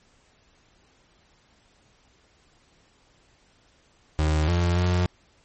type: tone with pitch steps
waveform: 35% pulse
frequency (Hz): 77.2 / 87.1 / 89.3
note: D#2 / F2 / F2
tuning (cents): -13 / -4 / +39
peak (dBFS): -18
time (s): 4.19-5.06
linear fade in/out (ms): 0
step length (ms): 290
effects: pink hiss -61 dBFS RMS until 5.44 s + MP3 32 kbps